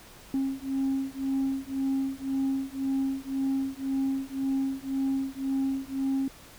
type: beating tone pair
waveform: sine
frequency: 268.5 / 270.4 Hz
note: C4 / C#4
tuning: +45 / -43 cents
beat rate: 1.9 Hz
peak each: -28 dBFS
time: 0.34-6.28 s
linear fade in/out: 2 ms
effects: tanh soft clip ceiling -22 dBFS + pink hiss -50 dBFS RMS until 6.58 s